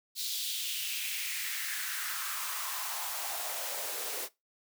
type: noise with high-pass filter sweep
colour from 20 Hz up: white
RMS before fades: -36 dBFS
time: 0.15-4.29 s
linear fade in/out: 50 ms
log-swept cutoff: 4100 to 420 Hz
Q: 3
effects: noise-tail reverb RT60 0.2 s tail -19 dB re dry